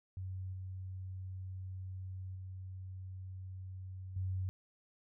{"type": "tone with level steps", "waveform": "sine", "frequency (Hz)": 93.6, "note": "F#2", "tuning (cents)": 20, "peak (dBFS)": [-39, -41, -43, -34], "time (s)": [0.17, 4.49], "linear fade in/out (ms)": 0, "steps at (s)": [0.53, 2.35, 4.16], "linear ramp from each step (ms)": 5, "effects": []}